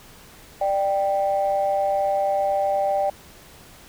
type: tone pair together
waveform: sine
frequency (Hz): 592.6 / 784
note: D5 / G5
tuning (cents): +15 / 0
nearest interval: perfect fourth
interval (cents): 485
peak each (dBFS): -21 / -21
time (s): 0.61-3.1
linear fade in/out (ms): 5
effects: tanh soft clip ceiling -12 dBFS + pink hiss -47 dBFS RMS until 3.88 s